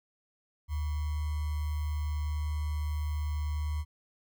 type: tone with sample-and-hold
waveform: sine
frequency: 75.4 Hz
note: D2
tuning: 46 cents sharp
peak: -29 dBFS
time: 0.68-3.85 s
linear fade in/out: 50 ms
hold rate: 1050 Hz
effects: none